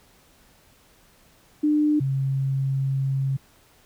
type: tone pair in turn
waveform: sine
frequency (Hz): 300 / 135.34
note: D4 / C#3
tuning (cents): +37 / -41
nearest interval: octave + major second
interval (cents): 1378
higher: first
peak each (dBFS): -17 / -21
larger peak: first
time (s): 1.63-2 / 2-3.37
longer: second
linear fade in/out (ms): 10
effects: pink hiss -57 dBFS RMS until 3.85 s